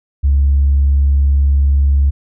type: tone with vibrato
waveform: sine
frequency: 69.8 Hz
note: C#2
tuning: 13 cents sharp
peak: -7 dBFS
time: 0.23-2.11 s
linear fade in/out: 20 ms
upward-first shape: sine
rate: 20 Hz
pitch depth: 41 cents each way
effects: tanh soft clip ceiling -5 dBFS